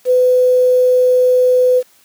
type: tone with quantisation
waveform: sine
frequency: 503 Hz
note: B4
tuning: 32 cents sharp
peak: -8 dBFS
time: 0.05-1.83 s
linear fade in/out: 50 ms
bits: 6
effects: white hiss -51 dBFS RMS until 2.04 s + high-pass 100 Hz 12 dB/octave